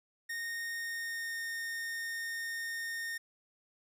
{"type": "tone with pitch glide", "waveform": "45% pulse", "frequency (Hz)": [1847, 1835.3], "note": ["A#6", "A#6"], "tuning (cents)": [-16, -27], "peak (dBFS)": -36, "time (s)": [0.29, 3.18], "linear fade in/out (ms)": 10, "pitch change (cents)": -11, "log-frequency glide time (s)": [0.71, 1.4], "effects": []}